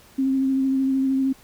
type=tone with vibrato; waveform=sine; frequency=266.9 Hz; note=C4; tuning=35 cents sharp; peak=-18 dBFS; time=0.18-1.33 s; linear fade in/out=10 ms; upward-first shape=sine; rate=13 Hz; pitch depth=17 cents each way; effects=pink hiss -51 dBFS RMS until 1.43 s